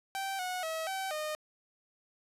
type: tone with pitch steps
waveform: sawtooth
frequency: 778 / 732 / 643 / 768 / 613 Hz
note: G5 / F#5 / E5 / G5 / D#5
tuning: -13 / -19 / -43 / -36 / -26 cents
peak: -30 dBFS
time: 0.15-1.35 s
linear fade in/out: 0 ms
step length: 240 ms
effects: resampled to 32000 Hz + 10-bit